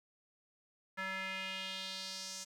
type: tone with band-pass filter sweep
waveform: square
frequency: 190.1 Hz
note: F#3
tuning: 47 cents sharp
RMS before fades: -42 dBFS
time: 0.97-2.45 s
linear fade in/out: 20 ms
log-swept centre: 1700 to 6500 Hz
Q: 2.6
effects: 11-bit